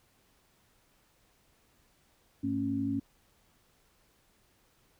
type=tone cluster; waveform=sine; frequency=103.6 / 223.5 / 275.5 Hz; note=G#2 / A3 / C#4; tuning=-4 / +27 / -11 cents; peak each=-38 / -36 / -30 dBFS; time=2.43-3 s; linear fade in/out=10 ms; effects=pink hiss -68 dBFS RMS until 4.99 s